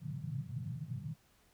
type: band-pass noise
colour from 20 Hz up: white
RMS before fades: -41 dBFS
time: 0-1.16 s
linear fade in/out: 50 ms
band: 110 to 160 Hz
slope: 48 dB/octave
effects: pink hiss -69 dBFS RMS until 1.53 s